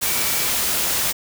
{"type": "tone in noise", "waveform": "sine", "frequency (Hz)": 2300, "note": "D7", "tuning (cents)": -37, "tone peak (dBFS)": -32, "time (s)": [0.04, 0.49], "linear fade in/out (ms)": 20, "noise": "white", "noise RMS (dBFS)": -21, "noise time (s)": [0.01, 1.13], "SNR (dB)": -14, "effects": []}